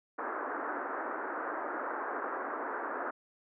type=band-pass noise; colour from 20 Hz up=white; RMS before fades=-37 dBFS; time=0.18-3.11 s; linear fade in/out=10 ms; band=270 to 1600 Hz; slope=48 dB/octave; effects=none